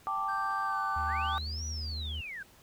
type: chord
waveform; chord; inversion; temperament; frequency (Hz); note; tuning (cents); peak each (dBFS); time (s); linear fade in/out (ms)
sine; G suspended second; none; equal; 784 / 880 / 1174.7; G5 / A5 / D6; 0 / 0 / 0; -36 / -37 / -31; 0.07-1.38; 0
type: tone with pitch glide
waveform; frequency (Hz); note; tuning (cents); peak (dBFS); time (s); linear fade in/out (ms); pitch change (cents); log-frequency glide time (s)
triangle; 1568 to 1509.3; G6 to F#6; 0 to +34; -36; 0.28-1.39; 10; -66; 0.64-0.79
type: tone with vibrato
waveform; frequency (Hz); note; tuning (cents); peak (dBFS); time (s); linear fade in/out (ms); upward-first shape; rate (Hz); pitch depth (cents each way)
triangle; 76.8; D#2; -22; -33; 0.96-2.21; 5; sine; 19; 12
type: linear two-way sweep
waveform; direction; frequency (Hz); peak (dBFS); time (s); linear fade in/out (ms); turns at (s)
sine; up then down; 1498 to 5920 to 1498; -38; 1.07-2.43; 5; 1.66
effects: tanh soft clip ceiling -19 dBFS + pink hiss -59 dBFS RMS until 2.62 s